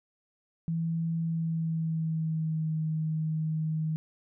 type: tone with pitch glide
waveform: sine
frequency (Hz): 164.81 to 157.37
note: E3 to D#3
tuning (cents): 0 to +20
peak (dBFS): -27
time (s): 0.68-3.96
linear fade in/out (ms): 0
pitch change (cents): -80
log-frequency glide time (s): 1.19-2.76
effects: none